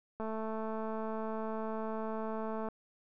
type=click train; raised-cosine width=1 ms; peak=-26 dBFS; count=548; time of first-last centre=0.2-2.686 s; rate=220 Hz; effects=none

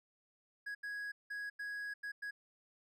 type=tone bursts at uneven times; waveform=triangle; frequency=1661.2 Hz; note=G#6; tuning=in tune; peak=-38 dBFS; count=6; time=0.66-0.75 / 0.83-1.12 / 1.3-1.5 / 1.59-1.94 / 2.03-2.12 / 2.22-2.31 s; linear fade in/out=10 ms; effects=none

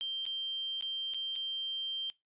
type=tone with dropouts; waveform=sine; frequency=3150 Hz; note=G7; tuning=8 cents sharp; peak=-33 dBFS; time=0.01-2.1 s; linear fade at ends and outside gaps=0 ms; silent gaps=0.254-0.264 / 0.81-0.824 / 1.137-1.145 / 1.355-1.361 s; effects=noise-tail reverb RT60 0.2 s tail -20 dB re dry + resampled to 8000 Hz

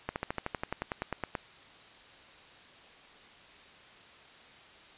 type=slowing click train; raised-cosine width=0.5 ms; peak=-17 dBFS; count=15; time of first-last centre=0.09-1.352 s; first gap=69 ms; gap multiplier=1.04; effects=white hiss -54 dBFS RMS until 4.97 s + resampled to 8000 Hz

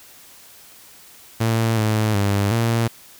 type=tone with pitch steps; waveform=sawtooth; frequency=113.4 / 108.5 / 100.6 / 115.4 Hz; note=A#2 / A2 / G2 / A#2; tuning=-47 / -24 / +45 / -17 cents; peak=-13 dBFS; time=1.4-2.88 s; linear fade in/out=10 ms; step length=370 ms; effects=white hiss -46 dBFS RMS until 3.19 s

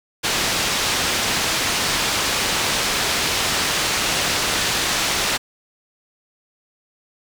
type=low-pass noise; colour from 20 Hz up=white; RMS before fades=-21 dBFS; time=0.23-5.38 s; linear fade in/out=20 ms; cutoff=5400 Hz; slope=12 dB/octave; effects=none

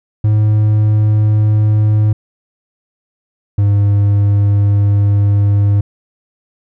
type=tone pair in turn; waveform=triangle; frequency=106.6 / 101.59 Hz; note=G#2 / G#2; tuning=+46 / -38 cents; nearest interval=minor second; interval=84 cents; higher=first; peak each=-6 dBFS; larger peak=neither; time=0.24-2.13 / 3.58-5.81 s; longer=second; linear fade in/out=5 ms; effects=none

